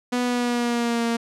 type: tone with pitch glide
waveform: sawtooth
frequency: 246.3 to 232.5 Hz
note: B3 to A#3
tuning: -5 to -4 cents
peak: -17 dBFS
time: 0.12-1.17 s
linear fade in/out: 10 ms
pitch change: -99 cents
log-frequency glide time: 0.23-1.05 s
effects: low-pass 9000 Hz 12 dB/octave